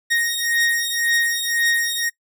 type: beating tone pair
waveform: sawtooth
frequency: 1864.7 / 1866.6 Hz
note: A#6 / A#6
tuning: 0 / +2 cents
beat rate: 1.9 Hz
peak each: -18 dBFS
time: 0.1-2.1 s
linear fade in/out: 20 ms
effects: noise-tail reverb RT60 0.1 s tail -20 dB re dry